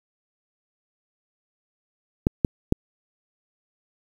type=clicks; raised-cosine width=3 ms; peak=-4 dBFS; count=3; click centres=2.269 / 2.448 / 2.724 s; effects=7-bit